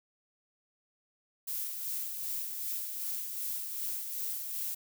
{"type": "noise with tremolo", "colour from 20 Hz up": "violet", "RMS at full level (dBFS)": -35, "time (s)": [1.47, 4.75], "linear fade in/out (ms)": 10, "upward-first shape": "sine", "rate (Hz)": 2.6, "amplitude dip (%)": 40, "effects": []}